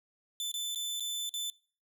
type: tone with dropouts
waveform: sawtooth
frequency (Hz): 3520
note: A7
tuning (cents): 0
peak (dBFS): -30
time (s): 0.4-1.5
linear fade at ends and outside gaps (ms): 1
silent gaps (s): 0.516-0.54 / 0.748-0.758 / 0.998-1.005 / 1.293-1.339
effects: noise-tail reverb RT60 0.4 s tail -23 dB re dry